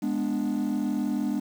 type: chord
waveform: triangle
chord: G# diminished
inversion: none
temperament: equal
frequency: 207.7 / 246.9 / 293.7 Hz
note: G#3 / B3 / D4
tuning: 0 / 0 / 0 cents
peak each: -26 dBFS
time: 0.02-1.4 s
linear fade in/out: 10 ms
effects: tanh soft clip ceiling -19 dBFS + 8-bit